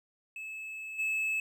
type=tone with level steps; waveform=triangle; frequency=2600 Hz; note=E7; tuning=24 cents flat; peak=-37 / -27 dBFS; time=0.36-1.4 s; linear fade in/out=2 ms; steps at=0.98 s; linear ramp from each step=20 ms; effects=none